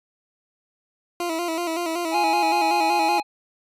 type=tone with vibrato; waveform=20% pulse; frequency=336.3 Hz; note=E4; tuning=35 cents sharp; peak=-19 dBFS; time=1.2-3.2 s; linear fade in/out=2 ms; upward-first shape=square; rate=5.3 Hz; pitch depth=61 cents each way
type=harmonic tone; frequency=830.6 Hz; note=G#5; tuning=in tune; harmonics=1 / 3 / 5; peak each=-19 / -29 / -33 dBFS; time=2.11-3.23 s; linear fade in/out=50 ms
effects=resampled to 32000 Hz